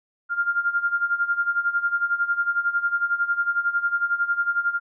sine tone with tremolo, 1400 Hz, F6, 4 cents sharp, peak -17 dBFS, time 0.29-4.8 s, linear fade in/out 50 ms, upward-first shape sine, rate 11 Hz, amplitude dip 80%, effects none

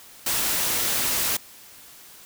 white noise, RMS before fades -24 dBFS, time 0.26-1.37 s, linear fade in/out 5 ms, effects white hiss -47 dBFS RMS until 2.25 s

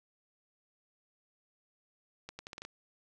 accelerating click train, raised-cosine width 0.2 ms, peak -26 dBFS, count 7, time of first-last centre 2.29-2.65 s, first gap 100 ms, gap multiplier 0.79, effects none

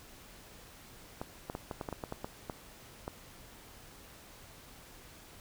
clicks, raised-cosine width 1 ms, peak -23 dBFS, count 12, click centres 1.215 / 1.499 / 1.551 / 1.712 / 1.812 / 1.888 / 1.927 / 2.038 / 2.124 / 2.245 / 2.498 / 3.079 s, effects pink hiss -54 dBFS RMS until 5.4 s

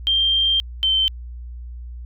sine tone pair in turn, 3172 / 3101 Hz, G7 / G7, +20 / -19 cents, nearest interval unison, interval 39 cents, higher first, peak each -15 / -15 dBFS, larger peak neither, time 0.07-0.6 / 0.83-1.08 s, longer first, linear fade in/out 0 ms, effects added 60 Hz sine -31 dBFS peak until 2.05 s

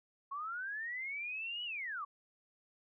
sine linear two-way sweep, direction up then down, 1081 to 2960 to 1081 Hz, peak -38 dBFS, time 0.31-2.05 s, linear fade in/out 10 ms, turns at 1.64 s, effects none

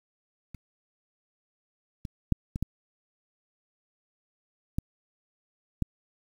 clicks, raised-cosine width 5 ms, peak -30 / -23 / -9 / -19 / -15 / -15 / -13 dBFS, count 7, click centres 0.547 / 2.052 / 2.323 / 2.559 / 2.626 / 4.785 / 5.823 s, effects 8-bit

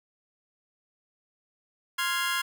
25% pulse chord, F minor, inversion second, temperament equal, 1046.5 / 1396.9 / 1661.2 Hz, C6 / F6 / Ab6, 0 / 0 / 0 cents, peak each -27 dBFS, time 1.98-2.42 s, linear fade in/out 10 ms, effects none

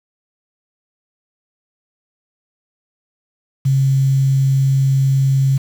sine tone with quantisation, 135.1 Hz, C#3, 44 cents flat, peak -11 dBFS, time 3.65-5.58 s, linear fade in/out 10 ms, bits 6, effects none

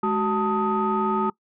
sine tone cluster, 211.8 / 376.6 / 887 / 1256 Hz, G#3 / F#4 / A5 / D#6, +34 / +31 / +14 / +16 cents, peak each -25 dBFS, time 0.03-1.3 s, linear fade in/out 5 ms, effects noise-tail reverb RT60 0.1 s tail -22 dB re dry + tanh soft clip ceiling -13 dBFS

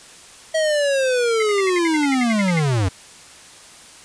square linear sweep, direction down, 644 to 87.31 Hz, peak -17 dBFS, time 0.54-2.89 s, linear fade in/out 10 ms
sine tone bursts, 2093 Hz, C7, in tune, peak -21 dBFS, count 14, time 1.4-2.595 s, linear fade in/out 2 ms, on 25 ms, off 65 ms
effects white hiss -43 dBFS RMS until 4.04 s + resampled to 22050 Hz

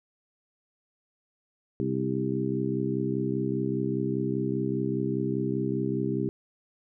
harmonic tone with a mistuned harmonic, 65 Hz, C2, 11 cents flat, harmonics 2 / 3 / 4 / 5 / 6, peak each -32 / -32 / -32 / -32 / -32 dBFS, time 1.8-6.29 s, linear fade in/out 0 ms, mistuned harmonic 6, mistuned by +26 cents, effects none

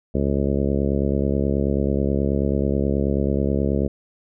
harmonic tone, 69.3 Hz, C#2, in tune, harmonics 1 / 2 / 3 / 4 / 5 / 6 / 7 / 8 / 9, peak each -24 / -26 / -24 / -28 / -28 / -28 / -30 / -31 / -35 dBFS, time 0.14-3.88 s, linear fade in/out 10 ms, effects none

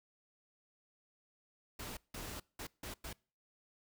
pink noise bursts at uneven times, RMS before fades -45 dBFS, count 5, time 1.79-1.97 / 2.14-2.4 / 2.59-2.67 / 2.83-2.94 / 3.04-3.13 s, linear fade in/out 5 ms, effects noise-tail reverb RT60 0.4 s tail -25 dB re dry

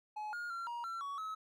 triangle tone with pitch steps, 849 / 1425 / 1370 / 948 / 1352 / 1124 / 1287 Hz, G#5 / F6 / F6 / A#5 / E6 / C#6 / E6, +38 / +34 / -34 / +29 / +43 / +24 / -42 cents, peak -37 dBFS, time 0.16-1.35 s, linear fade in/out 10 ms, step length 170 ms, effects none

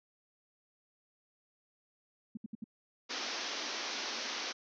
sine tone bursts, 220 Hz, A3, in tune, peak -38 dBFS, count 4, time 2.35-2.642 s, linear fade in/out 5 ms, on 22 ms, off 68 ms
white band-pass noise, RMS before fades -39 dBFS, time 3.09-4.53 s, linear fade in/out 20 ms, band 220 to 6100 Hz, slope 96 dB/octave
effects none

